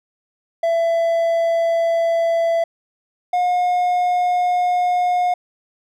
triangle tone pair in turn, 668 / 717.9 Hz, E5 / F5, +23 / +48 cents, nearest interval minor second, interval 125 cents, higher second, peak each -13 dBFS, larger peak neither, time 0.63-2.64 / 3.33-5.34 s, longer neither, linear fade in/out 5 ms, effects none

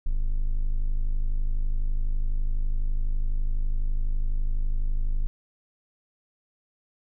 triangle tone, 26 Hz, G#0, 3 cents sharp, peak -19 dBFS, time 0.06-5.27 s, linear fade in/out 0 ms, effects none

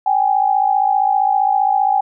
sine tone pair together, 775.4 / 830.6 Hz, G5 / G#5, -19 / 0 cents, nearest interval minor second, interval 119 cents, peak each -15 dBFS, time 0.06-2.01 s, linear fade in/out 5 ms, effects none

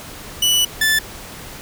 sawtooth tone pair in turn, 2960 / 1753.4 Hz, F#7 / A6, 0 / -7 cents, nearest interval major sixth, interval 907 cents, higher first, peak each -10 dBFS, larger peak neither, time 0.42-0.65 / 0.81-0.99 s, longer first, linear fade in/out 5 ms, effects pink hiss -35 dBFS RMS until 1.61 s

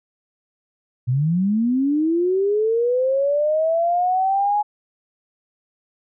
sine linear sweep, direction up, 117.7 to 841 Hz, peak -16 dBFS, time 1.07-4.63 s, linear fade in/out 20 ms, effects none

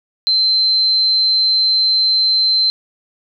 sine tone, 4100 Hz, C8, 36 cents flat, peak -11 dBFS, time 0.27-2.7 s, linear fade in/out 0 ms, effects none

